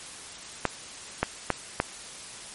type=clicks; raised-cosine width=0.5 ms; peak=-7 dBFS; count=4; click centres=0.653 / 1.23 / 1.503 / 1.801 s; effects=white hiss -42 dBFS RMS until 2.54 s + MP3 48 kbps